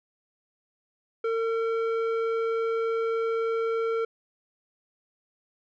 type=tone with low-pass filter; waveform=square; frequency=453.9 Hz; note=A#4; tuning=46 cents flat; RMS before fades=-27 dBFS; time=1.24-4.05 s; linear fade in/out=5 ms; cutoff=1600 Hz; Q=1; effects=none